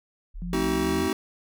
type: linear sweep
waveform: sine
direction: up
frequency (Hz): 35.56 to 86.3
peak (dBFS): -33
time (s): 0.34-1.09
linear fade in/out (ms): 20
type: tone with vibrato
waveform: sine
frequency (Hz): 174.61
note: F3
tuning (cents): 0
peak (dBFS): -31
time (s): 0.42-1.02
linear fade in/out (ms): 0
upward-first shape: sine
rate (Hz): 5.9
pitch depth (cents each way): 8
type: chord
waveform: square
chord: A diminished seventh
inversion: none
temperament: just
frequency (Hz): 220 / 264 / 316.8 / 380.2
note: A3 / C4 / Eb4 / Gb4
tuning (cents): 0 / +16 / +31 / +47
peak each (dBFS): -33 / -31 / -29 / -28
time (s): 0.53-1.13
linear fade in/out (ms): 2
effects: none